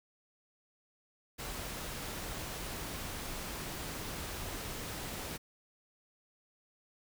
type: noise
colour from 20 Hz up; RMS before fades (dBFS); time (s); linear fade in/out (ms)
pink; -41; 1.38-5.38; 20
effects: none